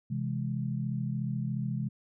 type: chord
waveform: sine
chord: C augmented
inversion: none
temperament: equal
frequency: 130.81 / 164.81 / 207.7 Hz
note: C3 / E3 / G#3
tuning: 0 / 0 / 0 cents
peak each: -32 / -36 / -35 dBFS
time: 0.1-1.89 s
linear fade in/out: 10 ms
effects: none